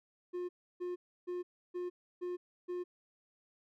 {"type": "tone bursts", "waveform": "triangle", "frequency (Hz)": 356.8, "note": "F4", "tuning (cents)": 37, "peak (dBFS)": -34, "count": 6, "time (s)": [0.33, 2.84], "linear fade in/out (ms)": 20, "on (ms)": 160, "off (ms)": 310, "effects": []}